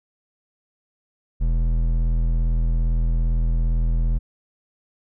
sine tone with hard clipping, 41.2 Hz, E1, in tune, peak -19 dBFS, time 1.4-4.19 s, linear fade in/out 20 ms, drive 9 dB, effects none

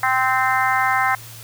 harmonic tone, 260 Hz, C4, 11 cents flat, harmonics 3 / 4 / 5 / 6 / 7 / 8, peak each -21 / -22 / -23 / -24 / -24 / -25 dBFS, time 0.03-1.15 s, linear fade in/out 2 ms, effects added 114 Hz sine -40 dBFS peak until 1.43 s + white hiss -40 dBFS RMS until 1.43 s

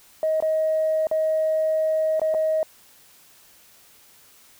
sine tone with dropouts, 630 Hz, D#5, 21 cents sharp, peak -18 dBFS, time 0.23-2.63 s, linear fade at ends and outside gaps 1 ms, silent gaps 0.403-0.424 / 1.07-1.113 / 2.196-2.216 / 2.341-2.346 s, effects tanh soft clip ceiling -14 dBFS + white hiss -53 dBFS RMS until 4.59 s

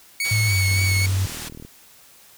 sawtooth tone with vibrato, 2217 Hz, C#7, in tune, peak -18 dBFS, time 0.2-1.06 s, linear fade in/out 2 ms, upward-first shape sine, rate 3.6 Hz, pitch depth 25 cents each way
white low-pass noise, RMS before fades -34 dBFS, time 0.24-1.49 s, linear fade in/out 10 ms, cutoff 9500 Hz, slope 12 dB/octave
sine tone with pitch glide, 107.7 to 95.4 Hz, A2 to G2, -37 to -47 cents, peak -18 dBFS, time 0.31-1.26 s, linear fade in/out 5 ms, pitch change -210 cents, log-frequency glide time 0.46-0.56 s
click train, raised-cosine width 3 ms, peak -26 dBFS, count 39, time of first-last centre 0.69-1.65 s, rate 39.6 Hz
effects white hiss -50 dBFS RMS until 2.37 s

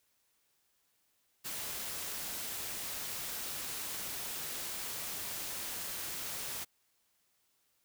white noise, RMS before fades -40 dBFS, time 1.44-6.65 s, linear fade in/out 20 ms, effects white hiss -75 dBFS RMS until 7.84 s

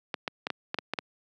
clicks, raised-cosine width 0.3 ms, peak -13 dBFS, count 8, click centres 0.142 / 0.278 / 0.469 / 0.503 / 0.744 / 0.787 / 0.936 / 0.988 s, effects high-pass 200 Hz 12 dB/octave

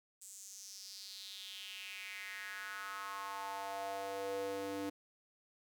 square tone with high-pass filter sweep, 98.3 Hz, G2, 5 cents sharp, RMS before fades -44 dBFS, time 0.21-4.9 s, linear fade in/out 10 ms, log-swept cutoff 7900 to 340 Hz, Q 4.1, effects none

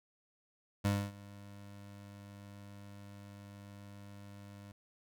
25% pulse tone with ADSR envelope, 100.8 Hz, G2, 49 cents sharp, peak -24 dBFS, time 0.84-4.72 s, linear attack 15 ms, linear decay 260 ms, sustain -22 dB, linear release 3 ms, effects none

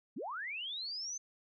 sine linear sweep, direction up, 164.81 to 6272 Hz, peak -38 dBFS, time 0.16-1.18 s, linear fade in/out 10 ms, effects none

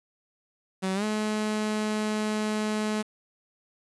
sawtooth tone with pitch glide, 189.4 to 213.8 Hz, F#3 to A3, +41 to -49 cents, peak -22 dBFS, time 0.82-3.03 s, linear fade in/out 20 ms, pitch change +210 cents, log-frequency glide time 0.94-1.04 s, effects resampled to 24000 Hz + 8-bit

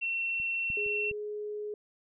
sine tone, 2712 Hz, E7, 49 cents sharp, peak -29 dBFS, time 0.01-1.12 s, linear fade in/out 20 ms
clicks, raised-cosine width 5 ms, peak -39 / -31 / -41 / -35 dBFS, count 4, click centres 0.4 / 0.702 / 0.863 / 1.113 s
sine tone with pitch glide, 415.3 to 419.2 Hz, G#4 to G#4, 0 to +16 cents, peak -34 dBFS, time 0.77-1.74 s, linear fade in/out 2 ms, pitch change +16 cents, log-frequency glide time 0.87-1.04 s
effects none

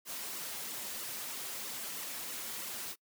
white noise with flanger, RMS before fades -41 dBFS, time 0.05-2.96 s, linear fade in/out 50 ms, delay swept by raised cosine 1.2 to 6.8 ms, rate 3.1 Hz, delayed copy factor -0.7, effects noise-tail reverb RT60 0.1 s tail -25 dB re dry + high-pass 150 Hz 12 dB/octave

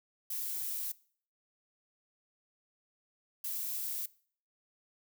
violet noise bursts at uneven times, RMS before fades -37 dBFS, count 2, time 0.3-0.92 / 3.44-4.06 s, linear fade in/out 5 ms, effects noise-tail reverb RT60 0.5 s tail -21 dB re dry

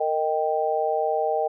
sine chord, Eb major, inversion second, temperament equal with one note detuned, 460.5 / 622.3 / 784 Hz, Bb4 / Eb5 / G5, -21 / 0 / 0 cents, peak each -26 / -25 / -25 dBFS, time 0-1.48 s, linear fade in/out 10 ms, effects none

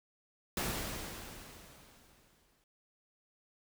pink noise with exponential decay, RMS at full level -34 dBFS, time 0.57-2.64 s, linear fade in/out 2 ms, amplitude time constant 450 ms, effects none

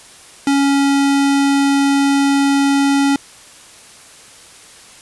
square tone, 278.6 Hz, C#4, 9 cents sharp, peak -12 dBFS, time 0.47-3.16 s, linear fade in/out 2 ms, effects white hiss -41 dBFS RMS until 5.01 s + resampled to 24000 Hz

